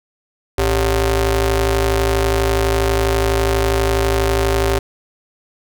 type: ring-modulated tone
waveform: sawtooth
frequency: 167.4 Hz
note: E3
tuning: 27 cents sharp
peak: -7 dBFS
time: 0.58-4.79 s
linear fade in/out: 5 ms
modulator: 225 Hz
effects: none